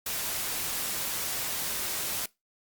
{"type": "noise", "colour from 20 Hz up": "white", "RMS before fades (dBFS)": -32, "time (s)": [0.06, 2.26], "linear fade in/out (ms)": 5, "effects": ["noise-tail reverb RT60 0.2 s tail -21 dB re dry", "Opus 48 kbps"]}